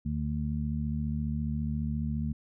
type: harmonic tone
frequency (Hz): 74.6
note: D2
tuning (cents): +28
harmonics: 1 / 2 / 3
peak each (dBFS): -33 / -33 / -33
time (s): 0.05-2.33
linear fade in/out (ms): 10
effects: none